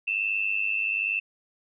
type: tone pair together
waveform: sine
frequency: 2606 / 2707 Hz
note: E7 / E7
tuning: -20 / +45 cents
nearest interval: minor second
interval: 65 cents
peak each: -27 dBFS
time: 0.07-1.2 s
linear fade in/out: 10 ms
effects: none